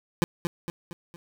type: tone with echo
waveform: 25% pulse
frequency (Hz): 171.4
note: F3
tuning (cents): -32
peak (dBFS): -15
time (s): 0.22-0.24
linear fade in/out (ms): 0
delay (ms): 230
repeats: 4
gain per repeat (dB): -6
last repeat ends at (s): 1.16
effects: none